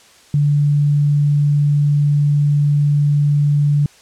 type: tone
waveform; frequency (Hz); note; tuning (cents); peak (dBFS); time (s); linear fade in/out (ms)
sine; 145.6; D3; -15; -11; 0.34-3.86; 2
effects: white hiss -47 dBFS RMS until 4.01 s + low-pass 8000 Hz 12 dB/octave